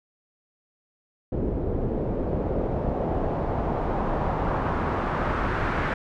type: noise with low-pass filter sweep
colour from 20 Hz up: pink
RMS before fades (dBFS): -26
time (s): 1.32-5.94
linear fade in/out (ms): 5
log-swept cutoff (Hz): 390 to 1600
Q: 1.6
effects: none